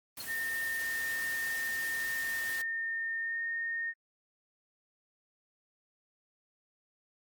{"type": "noise", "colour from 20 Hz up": "white", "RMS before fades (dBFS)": -42, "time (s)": [0.17, 2.62], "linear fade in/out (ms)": 5}
{"type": "tone with exponential decay", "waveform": "sine", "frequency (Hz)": 4267, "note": "C8", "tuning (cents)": 33, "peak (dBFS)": -35, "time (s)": [0.2, 0.28], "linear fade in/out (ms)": 2, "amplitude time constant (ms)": 17}
{"type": "tone with pitch glide", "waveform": "sine", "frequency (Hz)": [1822, 1838.9], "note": ["A#6", "A#6"], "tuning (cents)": [-40, -24], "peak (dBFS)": -32, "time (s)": [0.26, 3.94], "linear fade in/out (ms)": 50, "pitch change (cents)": 16, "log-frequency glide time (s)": [3.19, 3.4]}
{"effects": ["Opus 24 kbps"]}